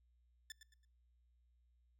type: tone with echo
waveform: 15% pulse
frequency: 1760 Hz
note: A6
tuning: in tune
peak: -40 dBFS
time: 0.5-0.52 s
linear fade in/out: 2 ms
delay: 110 ms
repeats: 3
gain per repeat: -10 dB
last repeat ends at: 0.85 s
effects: noise-tail reverb RT60 0.6 s tail -25 dB re dry + added 60 Hz sine -70 dBFS peak until 1.99 s